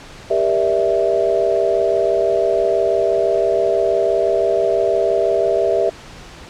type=chord; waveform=sine; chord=E half-diminished seventh; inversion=first; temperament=just; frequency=395.6 / 474.7 / 593.3 / 659.3 Hz; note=G4 / Bb4 / D5 / E5; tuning=+16 / +31 / +18 / 0 cents; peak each=-19 / -21 / -21 / -17 dBFS; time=0.3-5.9 s; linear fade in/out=10 ms; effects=pink hiss -38 dBFS RMS until 6.49 s + low-pass 6000 Hz 12 dB/octave